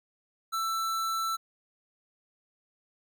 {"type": "tone", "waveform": "square", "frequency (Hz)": 1330, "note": "E6", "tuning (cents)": 15, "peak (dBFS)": -29, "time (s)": [0.52, 1.37], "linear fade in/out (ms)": 20, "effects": []}